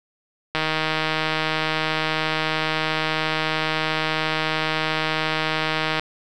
click train, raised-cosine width 0.3 ms, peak -6 dBFS, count 856, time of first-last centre 0.55-5.996 s, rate 157 Hz, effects none

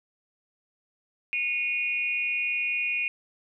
sine tone with amplitude modulation, 2464 Hz, D#7, 17 cents flat, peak -21 dBFS, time 1.33-3.08 s, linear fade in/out 0 ms, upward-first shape sine, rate 297 Hz, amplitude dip 85%, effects none

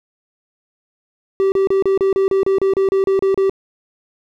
triangle tone bursts, 387.4 Hz, G4, 20 cents flat, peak -10 dBFS, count 14, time 1.4-3.496 s, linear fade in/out 0 ms, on 120 ms, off 32 ms, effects none

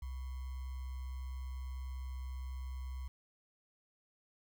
sine tone with sample-and-hold, 64.6 Hz, C2, 21 cents flat, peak -39 dBFS, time 0.02-3.08 s, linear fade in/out 5 ms, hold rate 1050 Hz, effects none

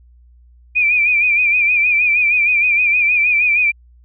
sine tone with vibrato, 2412 Hz, D7, 46 cents sharp, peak -11 dBFS, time 0.75-3.72 s, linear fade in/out 20 ms, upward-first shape sine, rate 6.4 Hz, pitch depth 68 cents each way, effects added 60 Hz sine -44 dBFS peak until 4.04 s

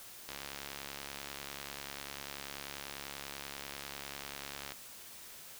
click train, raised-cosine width 0.2 ms, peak -24 dBFS, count 312, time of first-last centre 0.29-4.72 s, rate 70.2 Hz, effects white hiss -51 dBFS RMS until 5.59 s

